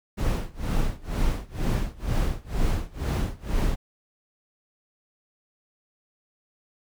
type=noise with tremolo; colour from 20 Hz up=brown; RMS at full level=-22 dBFS; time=0.17-3.76 s; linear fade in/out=20 ms; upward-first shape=sine; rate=2.1 Hz; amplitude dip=95%; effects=none